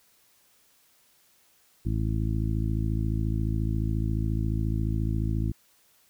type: harmonic tone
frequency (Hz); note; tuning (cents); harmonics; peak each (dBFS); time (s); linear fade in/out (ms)
54.3; A1; -22; 1 / 2 / 3 / 4 / 5 / 6; -28 / -28 / -34 / -35 / -39 / -37; 1.85-5.52; 10
effects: white hiss -63 dBFS RMS until 6.09 s